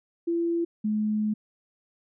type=tone pair in turn; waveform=sine; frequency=338.4 / 213.2 Hz; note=E4 / G#3; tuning=+45 / +46 cents; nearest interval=minor sixth; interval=799 cents; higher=first; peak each=-23 / -23 dBFS; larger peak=neither; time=0.27-0.65 / 0.84-1.34 s; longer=second; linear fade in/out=10 ms; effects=none